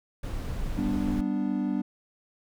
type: noise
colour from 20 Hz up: brown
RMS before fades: -32 dBFS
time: 0.23-1.21 s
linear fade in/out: 5 ms
type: chord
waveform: triangle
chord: G major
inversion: none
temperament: equal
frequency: 196 / 246.9 / 293.7 Hz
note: G3 / B3 / D4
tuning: 0 / 0 / 0 cents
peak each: -28 dBFS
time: 0.77-1.82 s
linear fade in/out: 10 ms
effects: none